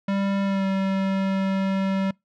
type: tone with pitch glide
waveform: square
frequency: 197.1 to 192.93 Hz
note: G3 to G3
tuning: +10 to -27 cents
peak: -22 dBFS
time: 0.08-2.11 s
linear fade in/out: 5 ms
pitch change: -37 cents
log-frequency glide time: 0.44-0.66 s
effects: noise-tail reverb RT60 0.2 s tail -26 dB re dry + low-pass 3000 Hz 12 dB/octave